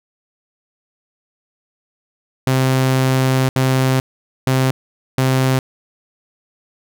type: tone bursts at uneven times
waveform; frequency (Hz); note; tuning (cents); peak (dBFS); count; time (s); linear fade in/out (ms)
sawtooth; 131; C3; +2; -9; 4; 2.47-3.49 / 3.56-4 / 4.47-4.71 / 5.18-5.59; 2
effects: none